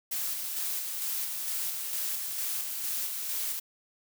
blue noise with tremolo, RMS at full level -32 dBFS, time 0.11-3.6 s, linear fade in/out 10 ms, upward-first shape square, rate 2.2 Hz, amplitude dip 30%, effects none

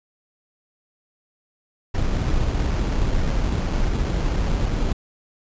brown noise with sample-and-hold, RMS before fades -21 dBFS, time 1.94-4.93 s, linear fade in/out 10 ms, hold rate 3675 Hz, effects resampled to 16000 Hz

